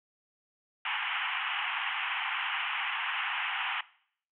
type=band-pass noise; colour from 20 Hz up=white; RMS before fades=-33 dBFS; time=0.85-3.81 s; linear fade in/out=5 ms; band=770 to 3100 Hz; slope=96 dB/octave; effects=noise-tail reverb RT60 0.6 s tail -20 dB re dry